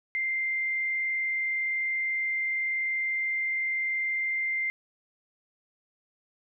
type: tone with frequency modulation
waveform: sine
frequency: 2093 Hz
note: C7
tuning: in tune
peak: -26 dBFS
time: 0.15-4.7 s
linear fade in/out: 0 ms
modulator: 40.8 Hz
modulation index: 0.34
effects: none